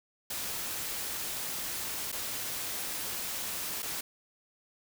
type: noise with dropouts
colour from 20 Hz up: white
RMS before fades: -36 dBFS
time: 0.3-4.01 s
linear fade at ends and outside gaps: 5 ms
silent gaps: 2.118-2.125 / 3.823-3.827 s
effects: none